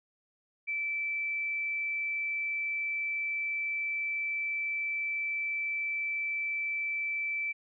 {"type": "tone", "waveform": "sine", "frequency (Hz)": 2323, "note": "D7", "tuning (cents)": -20, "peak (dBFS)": -30, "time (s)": [0.67, 7.53], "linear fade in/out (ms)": 20, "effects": []}